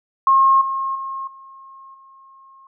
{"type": "tone with level steps", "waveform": "sine", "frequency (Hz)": 1076, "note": "C6", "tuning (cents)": 48, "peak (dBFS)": [-10, -20, -25, -39, -44], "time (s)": [0.27, 2.67], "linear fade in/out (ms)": 2, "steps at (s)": [0.61, 0.95, 1.27, 1.94], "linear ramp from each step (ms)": 5, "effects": []}